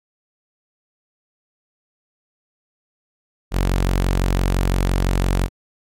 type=tone; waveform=sawtooth; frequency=45.89 Hz; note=F#1; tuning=14 cents flat; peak=-12 dBFS; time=3.51-5.49 s; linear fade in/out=50 ms; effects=MP3 64 kbps